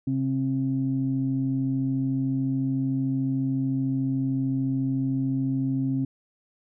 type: tone pair together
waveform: sine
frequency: 133.52 / 267.2 Hz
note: C3 / C4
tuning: +35 / +36 cents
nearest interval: octave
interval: 1201 cents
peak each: -26 / -24 dBFS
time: 0.07-6.05 s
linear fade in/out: 5 ms
effects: tanh soft clip ceiling -15 dBFS